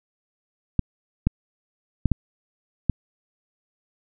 clicks, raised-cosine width 5 ms, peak -6 dBFS, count 5, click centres 0.793 / 1.27 / 2.057 / 2.117 / 2.897 s, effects none

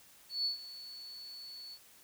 sine tone with ADSR envelope, 4435 Hz, C#8, in tune, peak -29 dBFS, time 0.29-1.79 s, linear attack 160 ms, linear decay 120 ms, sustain -16 dB, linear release 59 ms, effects white hiss -60 dBFS RMS until 2.03 s

